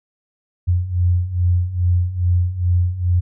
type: beating tone pair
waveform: sine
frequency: 87.31 / 89.71 Hz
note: F2 / F2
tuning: 0 / +47 cents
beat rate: 2.4 Hz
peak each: -20 / -16 dBFS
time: 0.67-3.21 s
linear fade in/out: 20 ms
effects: none